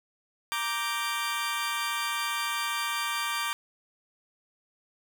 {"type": "chord", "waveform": "20% pulse", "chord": "G minor", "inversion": "first", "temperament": "equal", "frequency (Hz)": [932.3, 1174.7, 1568], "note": ["Bb5", "D6", "G6"], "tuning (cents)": [0, 0, 0], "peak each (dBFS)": [-30, -26, -30], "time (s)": [0.52, 3.53], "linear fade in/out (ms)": 0, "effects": []}